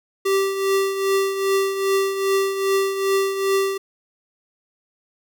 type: tone with tremolo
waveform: square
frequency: 389.9 Hz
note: G4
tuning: 9 cents flat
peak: -16 dBFS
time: 0.25-3.78 s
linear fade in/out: 10 ms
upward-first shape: triangle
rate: 2.5 Hz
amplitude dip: 65%
effects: none

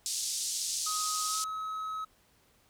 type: band-pass noise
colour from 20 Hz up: pink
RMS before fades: -34 dBFS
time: 0.06-1.44 s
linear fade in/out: 0 ms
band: 4600 to 9200 Hz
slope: 24 dB/octave
type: tone with pitch glide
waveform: triangle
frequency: 1258 to 1281.5 Hz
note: D#6 to E6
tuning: +19 to -49 cents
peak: -32 dBFS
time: 0.86-2.05 s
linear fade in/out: 10 ms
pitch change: +32 cents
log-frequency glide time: 1.26-1.37 s
effects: pink hiss -66 dBFS RMS until 2.69 s

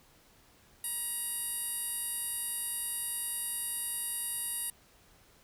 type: tone with band-pass filter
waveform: 15% pulse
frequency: 950 Hz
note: A#5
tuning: 33 cents sharp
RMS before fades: -36 dBFS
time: 0.84-4.7 s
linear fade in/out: 2 ms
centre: 11000 Hz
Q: 6
effects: pink hiss -62 dBFS RMS until 5.43 s

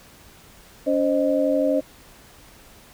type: tone cluster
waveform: sine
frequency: 283.1 / 525 / 617 Hz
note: C#4 / C5 / D#5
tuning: +37 / +6 / -15 cents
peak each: -22 dBFS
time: 0.86-1.81 s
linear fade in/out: 20 ms
effects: pink hiss -49 dBFS RMS until 2.93 s

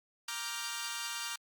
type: chord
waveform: 10% pulse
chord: G minor seventh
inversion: first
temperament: equal with one note detuned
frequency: 937.7 / 1174.7 / 1396.9 / 1568 Hz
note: Bb5 / D6 / F6 / G6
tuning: +10 / 0 / 0 / 0 cents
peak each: -34 dBFS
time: 0.28-1.36 s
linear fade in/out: 5 ms
effects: Opus 48 kbps

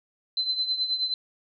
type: tone with tremolo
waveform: sine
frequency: 4058 Hz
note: B7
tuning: 46 cents sharp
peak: -21 dBFS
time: 0.37-1.14 s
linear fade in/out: 2 ms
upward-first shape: triangle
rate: 9.4 Hz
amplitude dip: 75%
effects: none

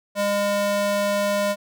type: tone with high-pass filter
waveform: square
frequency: 203.2 Hz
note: G#3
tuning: 38 cents flat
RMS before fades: -22 dBFS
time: 0.15-1.56 s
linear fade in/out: 50 ms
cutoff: 430 Hz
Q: 7.9
effects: none

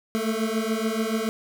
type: beating tone pair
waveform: 25% pulse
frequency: 217.9 / 224.9 Hz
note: A3 / A3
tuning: -17 / +38 cents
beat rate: 7 Hz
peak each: -23 dBFS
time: 0.15-1.29 s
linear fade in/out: 0 ms
effects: 9-bit

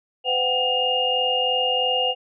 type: tone cluster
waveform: sine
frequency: 507 / 730 / 773 / 2832 Hz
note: B4 / F#5 / G5 / F7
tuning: +45 / -24 / -24 / +23 cents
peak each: -25 / -27 / -29 / -21 dBFS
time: 0.24-2.15 s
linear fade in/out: 50 ms
effects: none

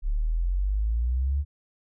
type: exponential sweep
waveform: sine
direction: up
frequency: 34.65 to 73.4 Hz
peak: -22 dBFS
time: 0.02-1.45 s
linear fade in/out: 50 ms
effects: none

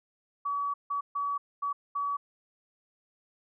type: tone bursts at uneven times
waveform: sine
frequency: 1138 Hz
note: C#6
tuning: 45 cents sharp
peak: -28 dBFS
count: 5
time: 0.45-0.74 / 0.9-1.01 / 1.15-1.38 / 1.62-1.73 / 1.95-2.17 s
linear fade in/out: 10 ms
effects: none

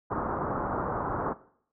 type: low-pass noise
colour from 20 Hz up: white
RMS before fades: -31 dBFS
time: 0.1-1.34 s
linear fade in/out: 20 ms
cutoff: 1300 Hz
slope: 48 dB/octave
effects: noise-tail reverb RT60 0.6 s tail -18 dB re dry

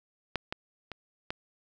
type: clicks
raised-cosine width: 0.3 ms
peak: -13 / -17 / -23 / -17 dBFS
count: 4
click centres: 0.357 / 0.525 / 0.917 / 1.305 s
effects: none

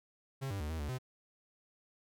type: tone with pitch steps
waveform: 45% pulse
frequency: 135 / 98.7 / 75 / 80.2 / 72.9 / 128.1 Hz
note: C#3 / G2 / D2 / E2 / D2 / C3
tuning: -45 / +12 / +37 / -47 / -12 / -36 cents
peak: -36 dBFS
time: 0.41-0.986 s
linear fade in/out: 20 ms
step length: 96 ms
effects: none

